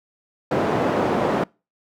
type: band-pass noise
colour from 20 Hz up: white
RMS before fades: -21 dBFS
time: 0.51-1.44 s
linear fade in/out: 5 ms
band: 160 to 640 Hz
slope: 12 dB/octave
effects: noise-tail reverb RT60 0.3 s tail -26 dB re dry